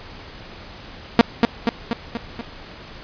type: tone with echo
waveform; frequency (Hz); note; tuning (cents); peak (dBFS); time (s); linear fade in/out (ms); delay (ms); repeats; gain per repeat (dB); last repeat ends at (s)
sawtooth; 233.1; A#3; 0; -3; 1.19-1.21; 0; 240; 5; -4; 2.41
effects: pink hiss -39 dBFS RMS until 3.03 s + resampled to 11025 Hz